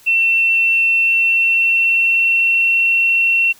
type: tone with pitch glide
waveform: sine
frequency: 2697 to 2717 Hz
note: E7 to F7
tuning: +39 to -48 cents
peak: -11 dBFS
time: 0.06-3.53 s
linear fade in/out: 20 ms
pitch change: +13 cents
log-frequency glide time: 0.6-2.83 s
effects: white hiss -47 dBFS RMS until 3.59 s